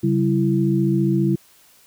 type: tone cluster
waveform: sine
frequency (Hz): 138.4 / 193.1 / 333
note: C#3 / G3 / E4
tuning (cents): -2 / -26 / +18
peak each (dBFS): -20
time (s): 0.03-1.36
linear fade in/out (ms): 10
effects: white hiss -53 dBFS RMS until 1.86 s